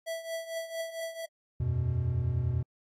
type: tone with tremolo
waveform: square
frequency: 658 Hz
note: E5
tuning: 3 cents flat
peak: -32 dBFS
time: 0.06-1.26 s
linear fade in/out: 20 ms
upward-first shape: triangle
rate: 4.4 Hz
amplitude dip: 80%
type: chord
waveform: triangle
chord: E suspended second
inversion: none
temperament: just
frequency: 82.41 / 92.71 / 123.61 Hz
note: E2 / F#2 / B2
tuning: 0 / +4 / +2 cents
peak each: -31 / -31 / -27 dBFS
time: 1.6-2.63 s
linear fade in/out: 5 ms
effects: AAC 48 kbps